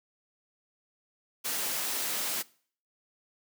white noise, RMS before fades -32 dBFS, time 1.44-2.43 s, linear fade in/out 20 ms, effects noise-tail reverb RT60 0.5 s tail -22 dB re dry + high-pass 200 Hz 12 dB/octave

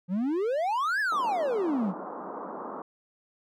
triangle exponential two-way sweep, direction up then down, 170.7 to 1763 to 170.7 Hz, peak -23 dBFS, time 0.08-1.94 s, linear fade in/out 50 ms, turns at 1 s
white band-pass noise, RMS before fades -38 dBFS, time 1.12-2.82 s, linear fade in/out 2 ms, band 190 to 1200 Hz, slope 48 dB/octave
effects none

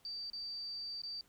sine tone with dropouts, 4642 Hz, D8, 21 cents flat, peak -40 dBFS, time 0.05-1.21 s, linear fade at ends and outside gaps 1 ms, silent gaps 0.3-0.332 / 1.018-1.035 s, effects pink hiss -69 dBFS RMS until 1.28 s

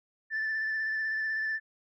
sine tone with vibrato, 1760 Hz, A6, in tune, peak -27 dBFS, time 0.3-1.6 s, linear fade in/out 50 ms, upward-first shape square, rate 16 Hz, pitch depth 15 cents each way, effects tanh soft clip ceiling -26 dBFS

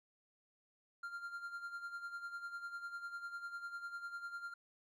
triangle tone with tremolo, 1393 Hz, F6, 5 cents flat, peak -39 dBFS, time 1.03-4.54 s, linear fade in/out 5 ms, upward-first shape sine, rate 10 Hz, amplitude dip 65%, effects none

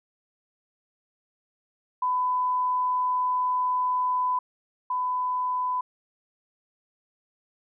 sine tone pair in turn, 1002 / 1002 Hz, B5 / B5, +25 / +25 cents, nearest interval unison, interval 0 cents, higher neither, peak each -22 / -24 dBFS, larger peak first, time 2.02-4.39 / 4.9-5.81 s, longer first, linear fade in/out 5 ms, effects none

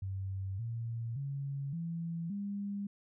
sine tone with pitch steps, 96.1 / 115.61 / 139.08 / 167.32 / 201.3 Hz, G2 / A#2 / C#3 / E3 / G3, -34 / -14 / +6 / +26 / +46 cents, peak -35 dBFS, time 0.02-2.87 s, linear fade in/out 5 ms, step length 570 ms, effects none

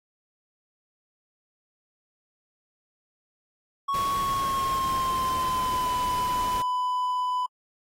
triangle tone with pitch glide, 1108.7 to 999.2 Hz, C#6 to B5, 0 to +20 cents, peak -22 dBFS, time 3.88-7.46 s, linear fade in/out 10 ms, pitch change -180 cents, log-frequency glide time 4.18-5.94 s
pink noise, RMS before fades -37 dBFS, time 3.94-6.62 s, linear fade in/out 2 ms
effects AAC 48 kbps

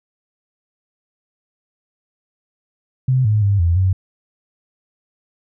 sine tone with pitch steps, 129.4 / 106.6 / 100.3 / 85 / 93.9 Hz, C3 / G#2 / G2 / F2 / F#2, -19 / +46 / +40 / -46 / +26 cents, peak -12 dBFS, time 3.08-3.93 s, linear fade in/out 5 ms, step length 170 ms, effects none

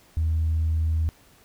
sine tone, 80 Hz, D#2, 49 cents sharp, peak -19 dBFS, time 0.17-1.09 s, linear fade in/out 0 ms, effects tanh soft clip ceiling -17 dBFS + pink hiss -56 dBFS RMS until 1.44 s

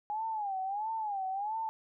sine tone with vibrato, 823 Hz, G#5, 16 cents flat, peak -32 dBFS, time 0.1-1.69 s, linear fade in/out 0 ms, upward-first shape sine, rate 1.5 Hz, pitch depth 150 cents each way, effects none

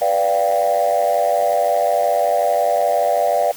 sine chord, G dominant seventh, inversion first, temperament equal, 493.9 / 587.3 / 698.5 / 784 Hz, B4 / D5 / F5 / G5, 0 / 0 / 0 / 0 cents, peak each -22 / -17 / -17 / -21 dBFS, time 0.01-3.52 s, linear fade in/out 10 ms, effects tanh soft clip ceiling -8 dBFS + white hiss -37 dBFS RMS until 3.56 s

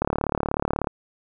click train, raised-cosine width 1 ms, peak -8 dBFS, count 32, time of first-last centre 0.02-0.872 s, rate 36.4 Hz, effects none

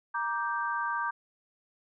sine chord, G minor, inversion first, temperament just, 940.8 / 1176 / 1568 Hz, Bb5 / D6 / G6, +16 / +2 / 0 cents, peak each -33 dBFS, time 0.14-1.11 s, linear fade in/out 10 ms, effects none

